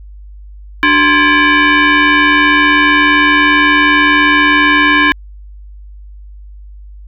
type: tone with frequency modulation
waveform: sine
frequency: 294.1 Hz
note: D4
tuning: 3 cents sharp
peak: -6 dBFS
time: 0.83-5.12 s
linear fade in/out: 0 ms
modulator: 671 Hz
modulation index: 3.6
effects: added 50 Hz sine -30 dBFS peak until 7.07 s

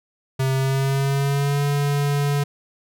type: tone with pitch glide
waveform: square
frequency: 132.9 to 143.26 Hz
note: C3 to D3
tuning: +27 to -43 cents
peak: -19 dBFS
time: 0.39-2.44 s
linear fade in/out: 10 ms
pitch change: +130 cents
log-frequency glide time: 0.53-1.63 s
effects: none

